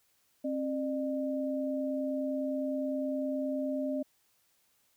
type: tone pair together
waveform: sine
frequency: 267.3 / 603 Hz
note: C4 / D5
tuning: +37 / +46 cents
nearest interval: octave + major second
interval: 1409 cents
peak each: -32 / -34 dBFS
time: 0.44-4.03 s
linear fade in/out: 10 ms
effects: white hiss -71 dBFS RMS until 4.96 s